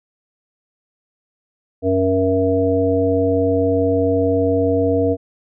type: harmonic tone with a mistuned harmonic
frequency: 94.3 Hz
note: F#2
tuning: 33 cents sharp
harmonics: 1 / 3 / 5 / 7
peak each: -22 / -19 / -17 / -22 dBFS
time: 1.82-5.17 s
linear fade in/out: 50 ms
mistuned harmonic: 3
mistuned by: -28 cents
effects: none